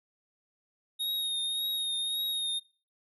square tone with vibrato, 3729 Hz, A#7, in tune, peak -30 dBFS, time 0.99-2.6 s, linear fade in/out 20 ms, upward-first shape triangle, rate 1.8 Hz, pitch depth 35 cents each way, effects noise-tail reverb RT60 0.4 s tail -24 dB re dry

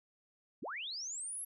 sine linear sweep, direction up, 116.54 to 11410 Hz, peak -39 dBFS, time 0.62-1.45 s, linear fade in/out 10 ms, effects none

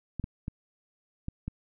clicks, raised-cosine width 5 ms, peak -21 dBFS, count 5, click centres 0.197 / 0.241 / 0.481 / 1.284 / 1.48 s, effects none

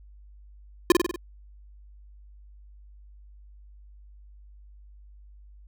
square tone with echo, 349.2 Hz, F4, in tune, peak -12 dBFS, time 0.9-0.92 s, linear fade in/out 2 ms, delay 48 ms, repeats 5, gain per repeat -4 dB, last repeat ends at 1.16 s, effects added 50 Hz sine -47 dBFS peak until 5.67 s

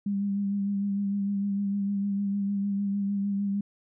sine tone with vibrato, 200 Hz, G3, 35 cents sharp, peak -25 dBFS, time 0.06-3.61 s, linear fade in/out 5 ms, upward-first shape sine, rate 6.6 Hz, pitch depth 25 cents each way, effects none

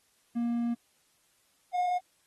triangle tone pair in turn, 236.1 / 718.8 Hz, A#3 / F5, +22 / +50 cents, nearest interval octave + perfect fifth, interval 1928 cents, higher second, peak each -25 dBFS, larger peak neither, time 0.35-0.75 / 1.73-1.99 s, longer first, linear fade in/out 20 ms, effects white hiss -69 dBFS RMS until 2.26 s + AAC 32 kbps

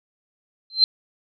sine tone with exponential growth, 4121 Hz, C8, 27 cents flat, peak -7 dBFS, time 0.7-0.84 s, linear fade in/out 1 ms, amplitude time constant 29 ms, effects none

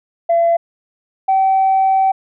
sine tone pair in turn, 677 / 768.4 Hz, E5 / G5, +46 / -35 cents, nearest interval major second, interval 219 cents, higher second, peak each -9 dBFS, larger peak neither, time 0.29-0.57 / 1.28-2.12 s, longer second, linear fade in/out 10 ms, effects tanh soft clip ceiling -7 dBFS

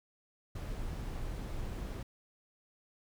brown noise, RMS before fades -39 dBFS, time 0.55-2.03 s, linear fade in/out 5 ms, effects none

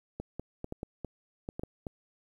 clicks, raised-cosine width 2 ms, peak -23 dBFS, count 10, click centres 0.2 / 0.396 / 0.644 / 0.724 / 0.831 / 1.047 / 1.489 / 1.595 / 1.635 / 1.868 s, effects 10-bit

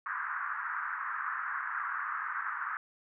pink band-pass noise, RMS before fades -36 dBFS, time 0.06-2.77 s, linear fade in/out 2 ms, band 1100 to 1700 Hz, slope 48 dB/octave, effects none

